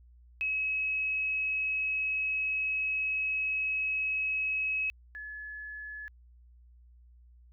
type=tone pair in turn; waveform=sine; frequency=2563 / 1710.6 Hz; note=E7 / A6; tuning=-49 / -49 cents; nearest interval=perfect fifth; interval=700 cents; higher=first; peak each=-28 / -39 dBFS; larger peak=first; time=0.41-4.9 / 5.15-6.08 s; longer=first; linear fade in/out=0 ms; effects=added 60 Hz sine -54 dBFS peak until 7.52 s